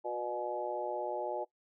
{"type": "harmonic tone with a mistuned harmonic", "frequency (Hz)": 121.1, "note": "B2", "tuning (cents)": -34, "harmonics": [3, 4, 5, 6, 7], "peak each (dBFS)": [-40, -41, -38, -45, -39], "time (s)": [0.04, 1.45], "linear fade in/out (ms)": 20, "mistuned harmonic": 4, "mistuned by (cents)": 17, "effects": ["noise-tail reverb RT60 0.1 s tail -19 dB re dry"]}